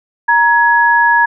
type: tone pair together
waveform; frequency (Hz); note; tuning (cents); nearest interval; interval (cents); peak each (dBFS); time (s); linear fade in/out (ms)
sine; 940 / 1678.2; A#5 / G#6; +14 / +18; minor seventh; 1004; -10; 0.28-1.26; 10
effects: none